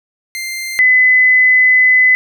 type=tone pair in turn; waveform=sawtooth / sine; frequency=2093 / 2015 Hz; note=C7 / B6; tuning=0 / +34 cents; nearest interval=minor second; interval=66 cents; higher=first; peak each=-17 / -6 dBFS; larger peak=second; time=0.35-0.79 / 0.79-2.15 s; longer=second; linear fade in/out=0 ms; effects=none